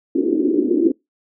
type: band-pass noise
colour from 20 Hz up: pink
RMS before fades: -17 dBFS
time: 0.15-0.92 s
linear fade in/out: 5 ms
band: 280 to 370 Hz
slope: 48 dB/octave
effects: noise-tail reverb RT60 0.2 s tail -26 dB re dry